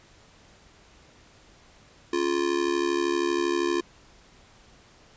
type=tone with amplitude modulation; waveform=square; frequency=348.2 Hz; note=F4; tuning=5 cents flat; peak=-20 dBFS; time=2.13-3.81 s; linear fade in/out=5 ms; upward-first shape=sine; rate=72.7 Hz; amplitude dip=85%; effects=pink hiss -55 dBFS RMS until 5.16 s + resampled to 16000 Hz